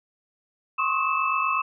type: tone cluster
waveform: sine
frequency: 1059 / 1107 / 1263 / 2627 Hz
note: C6 / C#6 / D#6 / E7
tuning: +21 / -3 / +26 / -7 cents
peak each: -27 dBFS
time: 0.78-1.62 s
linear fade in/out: 10 ms
effects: none